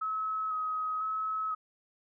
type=tone with vibrato; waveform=sine; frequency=1277 Hz; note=D#6; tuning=45 cents sharp; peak=-30 dBFS; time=0.01-1.55 s; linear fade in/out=10 ms; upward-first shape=square; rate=1 Hz; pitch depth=16 cents each way; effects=none